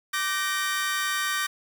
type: chord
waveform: sawtooth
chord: G minor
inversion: second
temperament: equal with one note detuned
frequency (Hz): 1174.7 / 1536.6 / 1864.7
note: D6 / G6 / Bb6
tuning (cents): 0 / -35 / 0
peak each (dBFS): -26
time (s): 0.13-1.47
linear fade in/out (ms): 10
effects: 8-bit